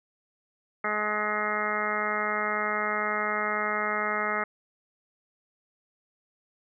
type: harmonic tone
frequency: 211 Hz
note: G#3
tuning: 28 cents sharp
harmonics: 1 / 2 / 3 / 4 / 5 / 6 / 7 / 8 / 9 / 10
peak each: -39 / -36 / -35 / -36 / -41 / -30 / -37 / -38 / -34 / -34 dBFS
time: 0.84-4.44 s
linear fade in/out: 5 ms
effects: none